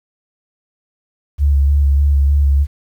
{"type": "tone with vibrato", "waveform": "sine", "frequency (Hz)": 70.7, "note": "C#2", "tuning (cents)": 35, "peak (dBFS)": -9, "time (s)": [1.38, 2.67], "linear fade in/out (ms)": 50, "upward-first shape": "square", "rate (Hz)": 3.3, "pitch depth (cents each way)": 23, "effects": ["8-bit"]}